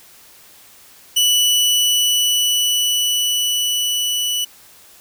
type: tone with level ramp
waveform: sawtooth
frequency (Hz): 2960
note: F#7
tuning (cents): 0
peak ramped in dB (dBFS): -9 to -15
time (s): 1.16-4.45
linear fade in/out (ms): 10
effects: white hiss -46 dBFS RMS until 5 s